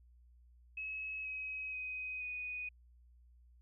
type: tone with pitch steps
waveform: sine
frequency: 2572 / 2542 / 2513 / 2484 Hz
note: E7 / D#7 / D#7 / D#7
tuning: -43 / +36 / +17 / -3 cents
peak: -39 dBFS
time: 0.77-2.69 s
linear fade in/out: 5 ms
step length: 480 ms
effects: added 60 Hz sine -60 dBFS peak until 3.61 s